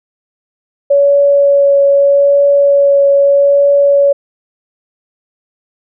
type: tone with vibrato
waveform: sine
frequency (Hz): 563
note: C#5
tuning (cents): +27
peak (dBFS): -5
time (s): 0.9-4.13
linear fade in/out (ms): 10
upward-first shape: triangle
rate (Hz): 0.8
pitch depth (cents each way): 12
effects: none